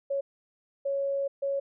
sine tone bursts at uneven times, 554.4 Hz, C#5, in tune, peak -26 dBFS, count 3, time 0.1-0.21 / 0.85-1.28 / 1.42-1.6 s, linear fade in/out 10 ms, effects none

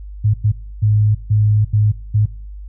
sine tone bursts at uneven times, 105.9 Hz, G#2, 34 cents sharp, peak -10 dBFS, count 6, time 0.24-0.34 / 0.44-0.52 / 0.82-1.15 / 1.3-1.65 / 1.73-1.92 / 2.14-2.26 s, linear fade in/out 10 ms, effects noise-tail reverb RT60 0.5 s tail -24 dB re dry + added 50 Hz sine -29 dBFS peak until 2.68 s

